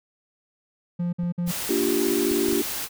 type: tone bursts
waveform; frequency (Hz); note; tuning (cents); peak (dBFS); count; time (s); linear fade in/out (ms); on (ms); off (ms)
triangle; 174.4; F3; -2; -21; 3; 0.99-1.518; 10; 140; 54
type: clicks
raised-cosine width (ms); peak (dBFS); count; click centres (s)
5; -27; 5; 1.235 / 1.479 / 2.314 / 2.486 / 2.528
type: noise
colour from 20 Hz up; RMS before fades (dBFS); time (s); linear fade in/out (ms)
white; -30; 1.46-2.89; 50
type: chord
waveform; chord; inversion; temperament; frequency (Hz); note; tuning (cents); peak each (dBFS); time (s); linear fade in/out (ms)
sine; G minor seventh; first; equal; 233.1 / 293.7 / 349.2 / 392; Bb3 / D4 / F4 / G4; 0 / 0 / 0 / 0; -30 / -26 / -25 / -25; 1.69-2.62; 5
effects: none